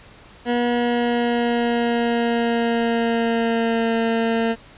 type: tone with pitch glide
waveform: 20% pulse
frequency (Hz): 240.8 to 228.1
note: B3 to A#3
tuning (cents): -44 to -37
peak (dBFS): -13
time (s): 0.45-4.56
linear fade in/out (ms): 50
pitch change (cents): -93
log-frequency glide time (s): 0.67-3.96
effects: pink hiss -46 dBFS RMS until 4.77 s + resampled to 8000 Hz